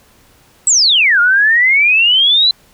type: exponential two-way sweep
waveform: sine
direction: down then up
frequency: 8100 to 1396.9 to 4078 Hz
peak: -7 dBFS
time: 0.67-2.51 s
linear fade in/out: 2 ms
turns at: 1.2 s
effects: pink hiss -49 dBFS RMS until 2.73 s